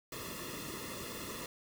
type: noise with comb filter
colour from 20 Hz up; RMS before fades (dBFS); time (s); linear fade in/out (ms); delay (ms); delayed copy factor
pink; -43; 0.12-1.46; 2; 1.3; -0.9
effects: none